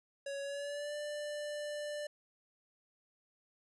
square tone with pitch glide, 558 to 591.2 Hz, C#5 to D5, +11 to +11 cents, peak -39 dBFS, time 0.26-2.07 s, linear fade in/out 5 ms, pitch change +100 cents, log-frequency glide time 0.42-0.95 s, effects resampled to 24000 Hz

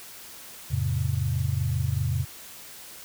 sine chord, F augmented, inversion none, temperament equal with one note detuned, 87.31 / 110 / 135.19 Hz, F2 / A2 / C#3, 0 / 0 / -43 cents, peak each -28 / -28 / -27 dBFS, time 0.7-2.25 s, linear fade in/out 20 ms, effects white hiss -44 dBFS RMS until 3.04 s

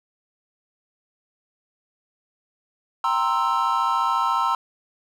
triangle chord, C dominant seventh, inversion second, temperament equal, 784 / 932.3 / 1046.5 / 1318.5 Hz, G5 / Bb5 / C6 / E6, 0 / 0 / 0 / 0 cents, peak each -28 / -22 / -22 / -22 dBFS, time 3.04-4.55 s, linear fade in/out 2 ms, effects none

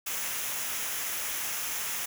white noise with comb filter, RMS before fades -33 dBFS, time 0.06-2.06 s, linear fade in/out 10 ms, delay 0.23 ms, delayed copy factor -0.5, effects none

